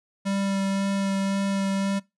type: tone with vibrato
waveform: square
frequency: 196 Hz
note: G3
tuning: in tune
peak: -24 dBFS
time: 0.25-2 s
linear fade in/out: 20 ms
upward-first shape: sine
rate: 1.9 Hz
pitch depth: 10 cents each way
effects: noise-tail reverb RT60 0.2 s tail -21 dB re dry + resampled to 24000 Hz